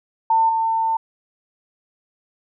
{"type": "tone with level steps", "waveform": "sine", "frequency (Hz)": 899, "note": "A5", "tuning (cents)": 37, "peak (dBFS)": [-13, -17], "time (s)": [0.3, 0.97], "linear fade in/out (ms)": 5, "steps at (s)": 0.49, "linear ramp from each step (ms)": 2, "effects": []}